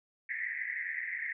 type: band-pass noise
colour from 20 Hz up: pink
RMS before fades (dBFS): -37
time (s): 0.29-1.33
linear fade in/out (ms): 5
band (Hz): 1800 to 2100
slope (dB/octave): 96
effects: none